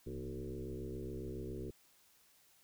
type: tone with frequency modulation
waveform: sine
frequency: 230.7 Hz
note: A#3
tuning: 18 cents flat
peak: -40 dBFS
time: 0.06-1.71 s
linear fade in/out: 10 ms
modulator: 67.2 Hz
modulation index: 3.1
effects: white hiss -68 dBFS RMS until 2.63 s